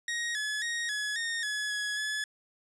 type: tone with pitch steps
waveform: sawtooth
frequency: 1879 / 1707 / 1872 / 1694 / 1843 / 1697 / 1682 / 1710 Hz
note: A#6 / G#6 / A#6 / G#6 / A#6 / G#6 / G#6 / A6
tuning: +13 / +47 / +7 / +34 / -20 / +37 / +22 / -50 cents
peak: -27 dBFS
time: 0.08-2.24 s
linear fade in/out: 2 ms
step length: 270 ms
effects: resampled to 22050 Hz